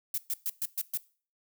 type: noise bursts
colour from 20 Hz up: violet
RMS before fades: -31 dBFS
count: 6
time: 0.14-0.974 s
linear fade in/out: 2 ms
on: 39 ms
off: 120 ms
effects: noise-tail reverb RT60 0.4 s tail -20 dB re dry